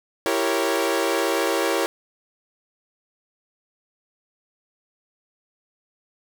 sawtooth chord, E diminished seventh, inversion none, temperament equal with one note detuned, 333.5 / 392 / 466.2 / 554.4 Hz, E4 / G4 / Bb4 / Db5, +20 / 0 / 0 / 0 cents, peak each -22 dBFS, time 0.26-1.86 s, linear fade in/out 0 ms, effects none

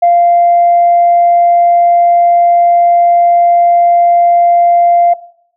sine tone, 694 Hz, F5, 11 cents flat, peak -3 dBFS, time 0.02-5.14 s, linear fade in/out 10 ms, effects noise-tail reverb RT60 0.7 s tail -19 dB re dry + tanh soft clip ceiling 0 dBFS

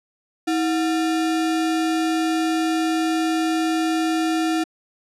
sine tone with sample-and-hold, 321.3 Hz, E4, 44 cents flat, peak -18 dBFS, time 0.47-4.64 s, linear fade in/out 10 ms, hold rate 1050 Hz, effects low-pass 9000 Hz 12 dB/octave

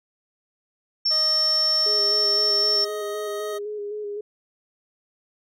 sine tone, 5420 Hz, E8, 47 cents sharp, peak -18 dBFS, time 1.05-2.85 s, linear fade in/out 10 ms
25% pulse tone with pitch glide, 622.3 to 627.4 Hz, D#5 to D#5, 0 to +14 cents, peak -27 dBFS, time 1.1-3.59 s, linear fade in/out 20 ms, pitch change +14 cents, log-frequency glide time 1.36-3.33 s
sine tone with vibrato, 415.9 Hz, G#4, 2 cents sharp, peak -28 dBFS, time 1.86-4.21 s, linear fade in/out 5 ms, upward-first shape square, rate 3.9 Hz, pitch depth 26 cents each way
effects none

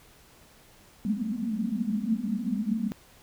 pink band-pass noise, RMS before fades -29 dBFS, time 1.05-2.92 s, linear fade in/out 0 ms, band 200 to 240 Hz, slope 96 dB/octave, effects pink hiss -56 dBFS RMS until 3.22 s

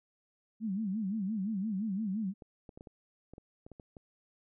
sine tone with vibrato, 204.8 Hz, G#3, 24 cents flat, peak -31 dBFS, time 0.6-2.34 s, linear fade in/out 50 ms, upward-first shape sine, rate 5.8 Hz, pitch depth 170 cents each way
clicks, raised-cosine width 2 ms, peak -35 dBFS, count 11, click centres 2.422 / 2.692 / 2.775 / 2.809 / 2.872 / 3.336 / 3.381 / 3.665 / 3.717 / 3.798 / 3.968 s
effects none

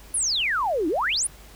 sine exponential two-way sweep, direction down then up, 11175 to 293.7 to 11175 Hz, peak -21 dBFS, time 0.14-1.27 s, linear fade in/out 5 ms, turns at 0.88 s, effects added 50 Hz sine -47 dBFS peak until 1.55 s + pink hiss -49 dBFS RMS until 1.55 s

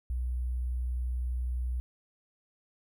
sine tone with sample-and-hold, 61.74 Hz, B1, in tune, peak -29 dBFS, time 0.1-1.8 s, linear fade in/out 0 ms, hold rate 11025 Hz, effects none

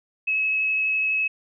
sine tone with vibrato, 2576 Hz, E7, 41 cents flat, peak -20 dBFS, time 0.27-1.28 s, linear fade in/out 10 ms, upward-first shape sine, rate 12 Hz, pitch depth 8 cents each way, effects none

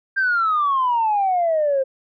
sine exponential sweep, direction down, 1600 to 523.3 Hz, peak -15 dBFS, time 0.16-1.84 s, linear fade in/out 20 ms, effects tanh soft clip ceiling -12 dBFS

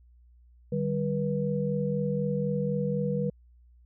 sine tone cluster, 151.1 / 195.1 / 484.8 Hz, D3 / G3 / B4, +50 / -8 / -32 cents, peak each -30 dBFS, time 0.72-3.3 s, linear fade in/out 5 ms, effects added 60 Hz sine -54 dBFS peak until 3.85 s

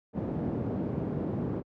pink band-pass noise, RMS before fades -32 dBFS, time 0.13-1.63 s, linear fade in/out 50 ms, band 120 to 390 Hz, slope 12 dB/octave, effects high-pass 60 Hz 12 dB/octave

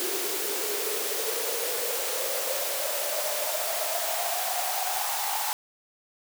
white noise with high-pass filter sweep, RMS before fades -29 dBFS, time 0-5.53 s, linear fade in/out 0 ms, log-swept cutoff 370 to 840 Hz, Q 9.1, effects none

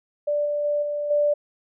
sine tone with level steps, 587.3 Hz, D5, in tune, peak -20 / -22 / -20 / -24 / -17 dBFS, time 0.27-1.34 s, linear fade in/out 10 ms, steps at 0.45 / 0.64 / 0.82 / 1.1 s, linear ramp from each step 10 ms, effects none

